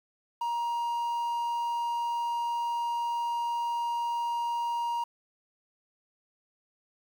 triangle tone with quantisation, 943 Hz, A#5, 20 cents sharp, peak -26 dBFS, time 0.41-5.04 s, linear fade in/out 5 ms, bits 9, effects none

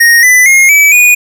square tone with pitch steps, 1864.7 / 1998.5 / 2142 / 2296 / 2460 Hz, A#6 / B6 / C7 / D7 / D#7, 0 / +20 / +40 / -40 / -20 cents, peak -3 dBFS, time 0-1.15 s, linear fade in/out 10 ms, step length 230 ms, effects none

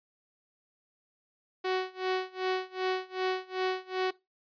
sawtooth tone with tremolo, 372.7 Hz, F#4, 13 cents sharp, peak -22 dBFS, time 1.64-4.11 s, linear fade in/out 10 ms, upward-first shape sine, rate 2.6 Hz, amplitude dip 95%, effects noise-tail reverb RT60 0.2 s tail -19 dB re dry + resampled to 11025 Hz

